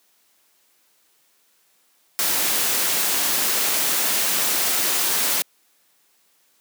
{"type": "noise", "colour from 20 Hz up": "white", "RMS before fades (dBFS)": -21, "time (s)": [2.19, 5.42], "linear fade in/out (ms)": 0, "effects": ["white hiss -62 dBFS RMS until 6.6 s", "high-pass 200 Hz 12 dB/octave"]}